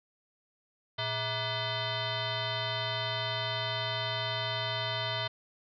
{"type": "tone with frequency modulation", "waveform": "sine", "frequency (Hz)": 1480, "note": "F#6", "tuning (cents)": 0, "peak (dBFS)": -30, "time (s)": [0.98, 5.28], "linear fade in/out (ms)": 10, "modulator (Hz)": 532, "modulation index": 4.8, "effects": []}